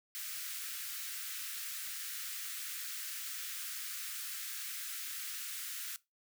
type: high-pass noise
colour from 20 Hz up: white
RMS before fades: -42 dBFS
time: 0.15-5.96 s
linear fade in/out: 0 ms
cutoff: 1300 Hz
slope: 48 dB/octave
effects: noise-tail reverb RT60 0.2 s tail -19 dB re dry